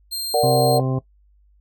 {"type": "tone", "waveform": "sawtooth", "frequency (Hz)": 4186, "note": "C8", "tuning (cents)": 0, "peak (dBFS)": -22, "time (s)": [0.11, 0.79], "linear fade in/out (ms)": 20}
{"type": "chord", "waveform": "sine", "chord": "Bb augmented", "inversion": "none", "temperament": "equal", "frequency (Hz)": [466.2, 587.3, 740], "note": ["Bb4", "D5", "F#5"], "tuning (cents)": [0, 0, 0], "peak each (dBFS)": -19, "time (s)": [0.34, 0.8], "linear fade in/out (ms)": 2}
{"type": "harmonic tone", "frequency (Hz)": 130.81, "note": "C3", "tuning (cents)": 0, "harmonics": [1, 2, 3, 4, 5, 6, 8], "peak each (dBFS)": [-20, -26, -30, -32, -34, -36, -38], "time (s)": [0.43, 0.99], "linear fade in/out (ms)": 5}
{"effects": ["noise-tail reverb RT60 0.1 s tail -18 dB re dry", "added 50 Hz sine -53 dBFS peak until 1.6 s"]}